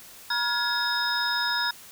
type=tone cluster; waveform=sine; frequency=959 / 1417 / 1679 / 3717 / 5120 Hz; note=A#5 / F6 / G#6 / A#7 / D#8; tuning=+49 / +25 / +18 / -6 / +49 cents; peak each=-30 dBFS; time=0.3-1.71 s; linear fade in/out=5 ms; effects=white hiss -47 dBFS RMS until 1.91 s